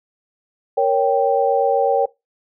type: chord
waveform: sine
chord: G diminished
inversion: first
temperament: equal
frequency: 466.2 / 554.4 / 784 Hz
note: Bb4 / Db5 / G5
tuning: 0 / 0 / 0 cents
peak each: -18 dBFS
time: 0.77-2.06 s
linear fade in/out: 10 ms
effects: noise-tail reverb RT60 0.2 s tail -20 dB re dry